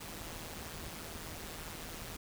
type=noise with amplitude modulation; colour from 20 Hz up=pink; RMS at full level=-42 dBFS; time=0-2.17 s; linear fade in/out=10 ms; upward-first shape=sine; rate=161 Hz; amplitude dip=65%; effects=none